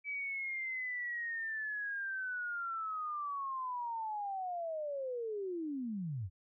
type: linear sweep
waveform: sine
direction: down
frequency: 2300 to 82 Hz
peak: -36 dBFS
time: 0.04-6.3 s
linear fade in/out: 50 ms
effects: none

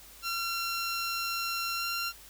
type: tone with pitch glide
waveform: 15% pulse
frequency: 1367 to 1378.1 Hz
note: F6 to F6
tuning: -37 to -23 cents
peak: -24 dBFS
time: 0.22-2.13 s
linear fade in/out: 50 ms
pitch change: +14 cents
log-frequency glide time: 1.76-1.84 s
effects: added 50 Hz sine -58 dBFS peak until 2.29 s + white hiss -52 dBFS RMS until 2.29 s

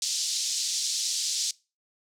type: band-pass noise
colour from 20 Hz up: pink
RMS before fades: -29 dBFS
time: 0.02-1.51 s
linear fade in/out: 2 ms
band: 4300 to 7400 Hz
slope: 24 dB/octave
effects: noise-tail reverb RT60 0.3 s tail -23 dB re dry

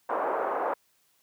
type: band-pass noise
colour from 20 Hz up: pink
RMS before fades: -29 dBFS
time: 0.09-0.74 s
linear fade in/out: 5 ms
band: 440 to 1200 Hz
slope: 24 dB/octave
effects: white hiss -68 dBFS RMS until 1.22 s + high-pass 60 Hz 12 dB/octave

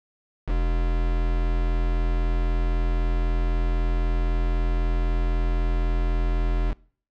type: tone with quantisation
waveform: triangle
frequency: 41.93 Hz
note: E1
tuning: 30 cents sharp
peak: -18 dBFS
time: 0.46-6.75 s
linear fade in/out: 50 ms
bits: 5
effects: noise-tail reverb RT60 0.5 s tail -24 dB re dry + low-pass 3000 Hz 12 dB/octave

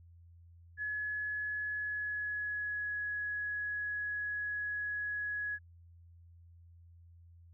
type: tone with pitch glide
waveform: sine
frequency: 1697 to 1678.5 Hz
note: G#6 to G#6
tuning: +37 to +18 cents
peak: -34 dBFS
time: 0.77-5.59 s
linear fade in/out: 50 ms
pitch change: -19 cents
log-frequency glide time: 1.72-2.99 s
effects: added 85 Hz sine -55 dBFS peak until 7.53 s

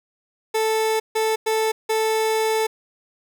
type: tone bursts at uneven times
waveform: 30% pulse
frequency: 440 Hz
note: A4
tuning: in tune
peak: -16 dBFS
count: 4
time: 0.54-1 / 1.15-1.36 / 1.46-1.72 / 1.89-2.67 s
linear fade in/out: 10 ms
effects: none

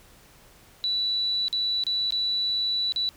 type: tone with dropouts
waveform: sine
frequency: 3951 Hz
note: B7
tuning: in tune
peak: -23 dBFS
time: 0.84-3.09 s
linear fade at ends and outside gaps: 0 ms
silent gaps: 1.482-1.528 / 1.837-1.867 / 2.106-2.123 / 2.922-2.961 s
effects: pink hiss -54 dBFS RMS until 3.16 s

